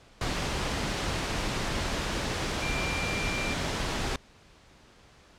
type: tone in noise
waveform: sine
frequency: 2372 Hz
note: D7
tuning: 17 cents sharp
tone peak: -33 dBFS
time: 2.62-3.54 s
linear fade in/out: 2 ms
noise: pink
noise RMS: -30 dBFS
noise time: 0.21-4.16 s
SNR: -6 dB
effects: pink hiss -56 dBFS RMS until 5.38 s + low-pass 6000 Hz 12 dB/octave